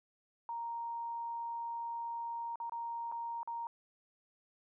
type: tone with dropouts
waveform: sine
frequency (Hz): 932.3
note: A#5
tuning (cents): 0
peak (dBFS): -37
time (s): 0.49-3.67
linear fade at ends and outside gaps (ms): 1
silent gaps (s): 2.557-2.601 / 2.696-2.721 / 3.116-3.122 / 3.431-3.475
effects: none